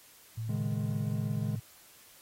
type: tone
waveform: sine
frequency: 112.3 Hz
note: A2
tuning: 36 cents sharp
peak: -33 dBFS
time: 0.37-1.6 s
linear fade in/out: 10 ms
type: chord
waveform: triangle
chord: C# suspended second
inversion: none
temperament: equal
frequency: 138.59 / 155.56 / 207.7 Hz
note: C#3 / D#3 / G#3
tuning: 0 / 0 / 0 cents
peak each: -34 dBFS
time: 0.49-1.56 s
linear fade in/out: 5 ms
effects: white hiss -57 dBFS RMS until 2.21 s + AAC 48 kbps